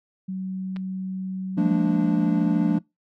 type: tone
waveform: sine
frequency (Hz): 188.2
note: F#3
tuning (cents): +30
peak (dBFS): -27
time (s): 0.28-1.75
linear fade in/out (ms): 10
type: clicks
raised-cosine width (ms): 0.3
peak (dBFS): -26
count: 2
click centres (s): 0.762 / 0.767
type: chord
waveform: triangle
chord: Bb dominant seventh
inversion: second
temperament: equal with one note detuned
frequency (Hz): 174.61 / 207.7 / 228.8 / 293.7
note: F3 / Ab3 / Bb3 / D4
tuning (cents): 0 / 0 / -32 / 0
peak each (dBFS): -21 / -23 / -23 / -21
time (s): 1.57-2.79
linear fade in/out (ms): 10
effects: noise-tail reverb RT60 0.2 s tail -23 dB re dry